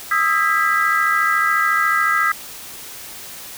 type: chord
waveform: sine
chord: E major seventh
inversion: third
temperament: equal with one note detuned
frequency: 1244.5 / 1318.5 / 1621.4 / 1975.5 Hz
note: D#6 / E6 / G#6 / B6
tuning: 0 / 0 / -42 / 0 cents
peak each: -20 dBFS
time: 0.11-2.32 s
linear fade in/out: 5 ms
effects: white hiss -35 dBFS RMS until 3.57 s